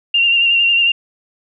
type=tone with vibrato; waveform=sine; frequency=2774 Hz; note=F7; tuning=12 cents flat; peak=-10 dBFS; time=0.14-0.92 s; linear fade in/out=5 ms; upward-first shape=sine; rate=11 Hz; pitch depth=30 cents each way; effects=none